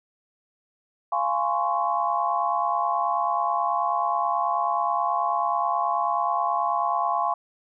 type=chord; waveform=sine; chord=Db major seventh; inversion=first; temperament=just; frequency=693 / 831.5 / 1039.4 / 1108.7 Hz; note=F5 / Ab5 / C6 / Db6; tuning=-14 / +2 / -12 / 0 cents; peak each=-27 dBFS; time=1.12-7.34 s; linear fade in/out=5 ms; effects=none